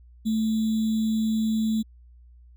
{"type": "tone with sample-and-hold", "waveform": "sine", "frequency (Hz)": 220, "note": "A3", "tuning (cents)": 0, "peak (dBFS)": -21, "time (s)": [0.25, 1.83], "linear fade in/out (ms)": 20, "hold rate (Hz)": 3675, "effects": ["added 60 Hz sine -48 dBFS peak until 2.56 s"]}